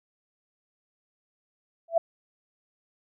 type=tone with exponential growth; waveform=sine; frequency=667 Hz; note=E5; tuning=20 cents sharp; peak=-14 dBFS; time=1.88-1.98 s; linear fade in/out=5 ms; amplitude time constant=20 ms; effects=none